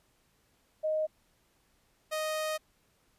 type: tone pair in turn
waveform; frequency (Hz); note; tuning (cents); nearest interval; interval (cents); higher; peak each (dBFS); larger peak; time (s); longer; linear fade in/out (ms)
sine / sawtooth; 622.3 / 622.3; D#5 / D#5; 0 / 0; unison; 0; neither; -27; neither; 0.83-1.07 / 2.11-2.58; second; 20
effects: pink hiss -70 dBFS RMS until 3.18 s + resampled to 32000 Hz